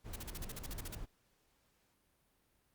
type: noise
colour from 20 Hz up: brown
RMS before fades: -46 dBFS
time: 0.04-1.06 s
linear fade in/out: 20 ms
type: noise bursts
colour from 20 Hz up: white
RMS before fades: -46 dBFS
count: 12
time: 0.13-0.952 s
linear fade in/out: 5 ms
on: 30 ms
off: 42 ms
effects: pink hiss -75 dBFS RMS until 2.74 s + Opus 48 kbps